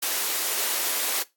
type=high-pass noise; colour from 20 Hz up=white; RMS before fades=-26 dBFS; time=0.02-1.23 s; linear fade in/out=10 ms; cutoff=310 Hz; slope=24 dB/octave; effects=noise-tail reverb RT60 0.2 s tail -18 dB re dry + AAC 64 kbps